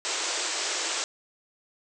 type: band-pass noise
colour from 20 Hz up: white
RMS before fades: -30 dBFS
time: 0.05-1.04 s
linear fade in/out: 0 ms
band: 310 to 8100 Hz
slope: 96 dB/octave
effects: none